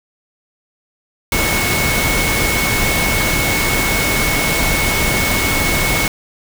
sine tone in noise, 2200 Hz, C#7, 14 cents flat, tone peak -19 dBFS, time 1.32-6.08 s, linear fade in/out 2 ms, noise pink, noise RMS -17 dBFS, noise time 1.32-6.08 s, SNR -5 dB, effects none

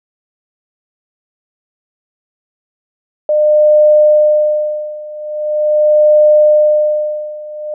sine tone with tremolo, 604 Hz, D5, 48 cents sharp, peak -4 dBFS, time 3.29-7.74 s, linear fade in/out 2 ms, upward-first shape sine, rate 0.42 Hz, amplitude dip 90%, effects none

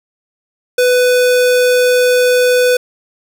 square tone, 497.7 Hz, B4, 13 cents sharp, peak -9 dBFS, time 0.78-2.77 s, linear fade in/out 5 ms, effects none

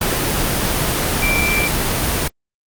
sine tone in noise, 2349 Hz, D7, in tune, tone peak -17 dBFS, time 1.22-1.68 s, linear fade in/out 5 ms, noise pink, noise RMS -18 dBFS, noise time 0.01-2.28 s, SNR -2 dB, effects Opus 24 kbps

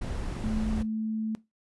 brown noise, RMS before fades -32 dBFS, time 0.01-0.83 s, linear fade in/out 10 ms
sine tone with pitch glide, 217.6 to 219.2 Hz, A3 to A3, -19 to -6 cents, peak -28 dBFS, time 0.44-1.35 s, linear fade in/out 0 ms, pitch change +13 cents, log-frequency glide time 0.76-0.95 s
effects noise-tail reverb RT60 0.2 s tail -18 dB re dry + resampled to 24000 Hz

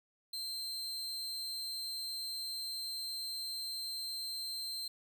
40% pulse tone with amplitude modulation, 4127 Hz, C8, 25 cents flat, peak -35 dBFS, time 0.33-4.88 s, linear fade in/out 5 ms, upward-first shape sine, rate 235 Hz, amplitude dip 40%, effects 12-bit

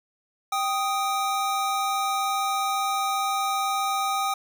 square tone pair together, 784.3 / 1245 Hz, G5 / D#6, +1 / +1 cents, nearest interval minor sixth, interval 800 cents, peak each -27 dBFS, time 0.52-4.34 s, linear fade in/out 5 ms, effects none

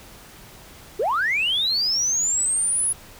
sine linear sweep, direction up, 359 to 10580 Hz, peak -18 dBFS, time 0.99-2.93 s, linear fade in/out 10 ms, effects tanh soft clip ceiling -15 dBFS + pink hiss -45 dBFS RMS until 3.19 s

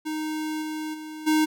square tone with level steps, 310 Hz, D#4, 6 cents flat, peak -28 / -30 / -36 / -19 dBFS, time 0.05-1.46 s, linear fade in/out 20 ms, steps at 0.61 / 0.93 / 1.26 s, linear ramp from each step 20 ms, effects none

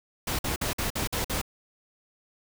pink noise bursts, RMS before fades -29 dBFS, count 7, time 0.27-1.416 s, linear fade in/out 5 ms, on 120 ms, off 51 ms, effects none

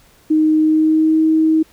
sine tone with pitch glide, 311.1 to 316.9 Hz, D#4 to D#4, 0 to +32 cents, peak -10 dBFS, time 0.3-1.63 s, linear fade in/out 10 ms, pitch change +32 cents, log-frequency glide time 0.6-1.2 s, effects pink hiss -51 dBFS RMS until 1.72 s

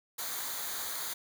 white noise with comb filter, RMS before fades -37 dBFS, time 0.18-1.14 s, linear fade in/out 10 ms, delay 0.37 ms, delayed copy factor -0.65, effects none

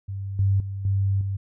sine tone with level steps, 98 Hz, G2, in tune, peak -28 / -17 / -28 / -19 / -24 dBFS, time 0.08-1.37 s, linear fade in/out 10 ms, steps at 0.39 / 0.6 / 0.85 / 1.21 s, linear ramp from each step 2 ms, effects none

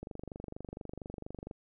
click train, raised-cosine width 2 ms, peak -28 dBFS, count 37, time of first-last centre 0.03-1.511 s, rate 24.3 Hz, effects none

